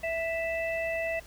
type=harmonic tone; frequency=659.3 Hz; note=E5; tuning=in tune; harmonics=1 / 3 / 4; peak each=-30 / -35 / -36 dBFS; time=0.03-1.2 s; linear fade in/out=10 ms; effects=added 60 Hz sine -51 dBFS peak until 1.26 s + pink hiss -52 dBFS RMS until 1.26 s